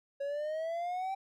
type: exponential sweep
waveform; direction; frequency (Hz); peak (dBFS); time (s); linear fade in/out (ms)
triangle; up; 553 to 781; -31; 0.2-1.15; 10
effects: none